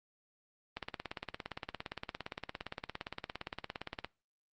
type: click train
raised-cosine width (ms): 0.3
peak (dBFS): -22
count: 58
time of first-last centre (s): 0.77-4.046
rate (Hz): 17.4
effects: noise-tail reverb RT60 0.3 s tail -23 dB re dry + Opus 24 kbps